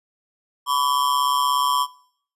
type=ring-modulated tone; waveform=square; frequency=1068 Hz; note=C6; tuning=35 cents sharp; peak=-16 dBFS; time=0.66-1.87 s; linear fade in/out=50 ms; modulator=68.4 Hz; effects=noise-tail reverb RT60 0.6 s tail -21 dB re dry + resampled to 32000 Hz